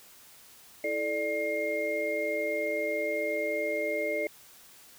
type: tone cluster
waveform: sine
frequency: 326.2 / 435.1 / 592 / 2128 Hz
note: E4 / A4 / D5 / C7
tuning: -18 / -19 / +14 / +29 cents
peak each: -37 / -34 / -31 / -33 dBFS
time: 0.84-4.27 s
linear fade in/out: 2 ms
effects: white hiss -54 dBFS RMS until 4.98 s